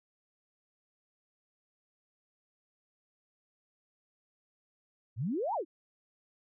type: exponential two-way sweep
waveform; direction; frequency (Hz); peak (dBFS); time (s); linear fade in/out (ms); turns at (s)
sine; up then down; 97.7 to 981 to 280.4; -30; 5.16-5.65; 50; 5.54
effects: none